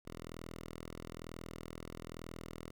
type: tone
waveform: 5% pulse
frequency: 41.08 Hz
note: E1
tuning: 5 cents flat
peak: -34 dBFS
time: 0.05-2.71 s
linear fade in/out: 10 ms
effects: none